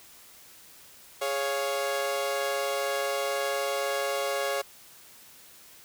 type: chord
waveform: sawtooth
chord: Db major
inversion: second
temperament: equal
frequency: 415.3 / 554.4 / 698.5 Hz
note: Ab4 / Db5 / F5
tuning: 0 / 0 / 0 cents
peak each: -30 / -25 / -31 dBFS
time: 1.21-4.62 s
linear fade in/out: 10 ms
effects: white hiss -52 dBFS RMS until 5.84 s